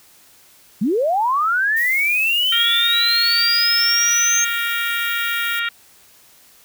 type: linear sweep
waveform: sine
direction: up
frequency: 177.8 to 6410 Hz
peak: -15 dBFS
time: 0.81-4.45 s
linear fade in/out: 10 ms
type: noise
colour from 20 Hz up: violet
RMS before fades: -31 dBFS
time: 1.76-5.6 s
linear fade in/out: 10 ms
type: harmonic tone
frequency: 466.2 Hz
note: A#4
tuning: in tune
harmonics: 3 / 4 / 5 / 6 / 7 / 8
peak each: -23 / -25 / -27 / -29 / -30 / -31 dBFS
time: 2.52-5.69 s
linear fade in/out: 5 ms
effects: white hiss -50 dBFS RMS until 6.64 s